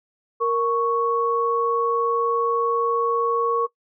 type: tone pair together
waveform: sine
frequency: 466.2 / 1109.6 Hz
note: A#4 / C#6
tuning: 0 / +1 cents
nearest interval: octave + minor third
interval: 1501 cents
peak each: -21 dBFS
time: 0.4-3.67 s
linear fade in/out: 20 ms
effects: noise-tail reverb RT60 0.1 s tail -20 dB re dry